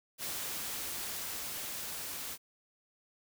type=noise with level ramp; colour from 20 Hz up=white; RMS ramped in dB=-38 to -41 dBFS; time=0.18-2.38 s; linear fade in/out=50 ms; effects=none